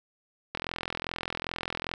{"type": "click train", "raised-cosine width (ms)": 0.3, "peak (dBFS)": -15, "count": 60, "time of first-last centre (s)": [0.55, 1.938], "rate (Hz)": 42.5, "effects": []}